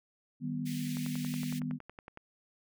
sine chord, Eb augmented, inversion none, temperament equal, 155.56 / 196 / 246.9 Hz, Eb3 / G3 / B3, 0 / 0 / 0 cents, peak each -37 / -41 / -35 dBFS, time 0.4-1.79 s, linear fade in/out 50 ms
pink high-pass noise, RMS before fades -47 dBFS, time 0.65-1.6 s, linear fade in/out 20 ms, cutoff 1900 Hz, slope 48 dB/octave
click train, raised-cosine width 0.5 ms, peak -31 dBFS, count 14, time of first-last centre 0.97-2.174 s, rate 10.8 Hz
effects none

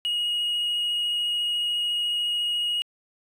triangle tone with vibrato, 2885 Hz, F#7, 44 cents flat, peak -21 dBFS, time 0.05-2.82 s, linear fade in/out 0 ms, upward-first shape triangle, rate 14 Hz, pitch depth 11 cents each way, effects tanh soft clip ceiling -17 dBFS

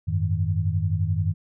sine tone cluster, 91.3 / 102.8 / 155.8 Hz, F#2 / G#2 / D#3, -23 / -17 / +3 cents, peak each -24 / -25 / -27 dBFS, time 0.07-1.34 s, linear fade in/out 20 ms, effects none

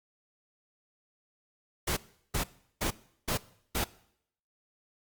pink noise bursts, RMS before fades -30 dBFS, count 5, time 1.87-3.845 s, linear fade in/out 10 ms, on 99 ms, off 370 ms, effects noise-tail reverb RT60 0.7 s tail -20 dB re dry + Opus 48 kbps

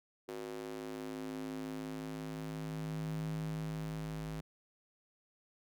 square tone with high-pass filter sweep, 52.9 Hz, G#1, 33 cents sharp, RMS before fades -41 dBFS, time 0.28-4.41 s, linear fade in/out 10 ms, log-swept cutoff 370 to 110 Hz, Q 3.1, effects none

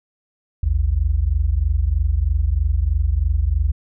sine tone pair together, 55.86 / 79 Hz, A1 / D#2, +27 / +27 cents, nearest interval tritone, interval 600 cents, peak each -18 dBFS, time 0.63-3.72 s, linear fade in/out 5 ms, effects none

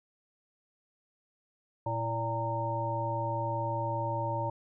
harmonic tone with a mistuned harmonic, 115 Hz, A#2, 23 cents flat, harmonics 1 / 3 / 5 / 7 / 8, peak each -34 / -41 / -36 / -43 / -33 dBFS, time 1.86-4.5 s, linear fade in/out 5 ms, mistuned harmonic 3, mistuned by -63 cents, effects none

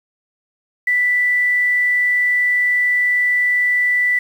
sine tone with quantisation, 1975.5 Hz, B6, in tune, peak -13 dBFS, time 0.87-4.19 s, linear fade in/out 5 ms, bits 7, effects none

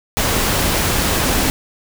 sine tone in noise, 261.6 Hz, C4, in tune, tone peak -26 dBFS, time 1.26-1.49 s, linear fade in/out 0 ms, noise pink, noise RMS -17 dBFS, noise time 0.17-1.5 s, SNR -12 dB, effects none

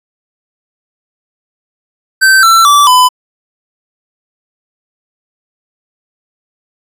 square tone with pitch steps, 1549 / 1340.7 / 1160.4 / 1004.4 Hz, G6 / E6 / D6 / B5, -21 / +29 / -21 / +29 cents, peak -4 dBFS, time 2.21-3.09 s, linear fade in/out 20 ms, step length 220 ms, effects resampled to 32000 Hz

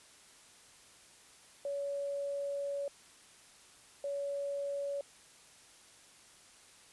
sine tone bursts at uneven times, 564 Hz, C#5, 30 cents sharp, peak -34 dBFS, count 2, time 1.65-2.88 / 4.04-5.01 s, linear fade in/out 2 ms, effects white hiss -59 dBFS RMS until 6.92 s + resampled to 24000 Hz

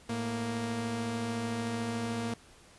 sawtooth tone pair together, 109.75 / 233.1 Hz, A2 / A#3, -4 / 0 cents, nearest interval octave + minor second, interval 1304 cents, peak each -34 / -29 dBFS, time 0.09-2.34 s, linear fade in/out 5 ms, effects pink hiss -57 dBFS RMS until 2.78 s + resampled to 24000 Hz

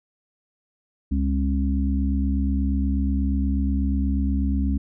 harmonic tone, 68.3 Hz, C#2, 25 cents flat, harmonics 1 / 3 / 4, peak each -21 / -26 / -27 dBFS, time 1.11-4.78 s, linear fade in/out 10 ms, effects none

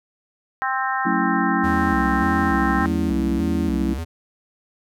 harmonic tone, 262.9 Hz, C4, 8 cents sharp, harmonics 3 / 4 / 5 / 6 / 7, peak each -25 / -26 / -27 / -28 / -28 dBFS, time 0.62-2.86 s, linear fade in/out 0 ms
sine chord, F# minor seventh, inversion none, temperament equal with one note detuned, 185 / 223.7 / 277.2 / 329.6 Hz, F#3 / A3 / C#4 / E4, 0 / +29 / 0 / 0 cents, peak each -25 dBFS, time 1.05-3.94 s, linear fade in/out 10 ms
square tone with vibrato, 73.9 Hz, D2, 11 cents sharp, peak -26 dBFS, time 1.63-4.05 s, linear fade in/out 20 ms, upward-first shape square, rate 1.7 Hz, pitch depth 190 cents each way
effects none

